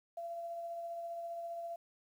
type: tone with tremolo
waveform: sine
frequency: 680 Hz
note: F5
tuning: 46 cents flat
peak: -38 dBFS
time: 0.17-1.76 s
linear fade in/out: 5 ms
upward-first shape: triangle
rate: 15 Hz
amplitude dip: 30%
effects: 11-bit